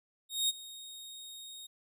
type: tone with ADSR envelope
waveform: sawtooth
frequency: 3729 Hz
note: A#7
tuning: in tune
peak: -23 dBFS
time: 0.29-1.67 s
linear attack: 200 ms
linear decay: 26 ms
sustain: -19 dB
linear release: 11 ms
effects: none